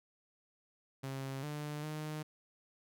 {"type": "tone with pitch steps", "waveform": "sawtooth", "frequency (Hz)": [135, 149, 153.3], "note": ["C#3", "D3", "D#3"], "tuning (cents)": [-45, 25, -25], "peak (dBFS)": -35, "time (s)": [1.03, 2.23], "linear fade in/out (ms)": 10, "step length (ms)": 400, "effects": []}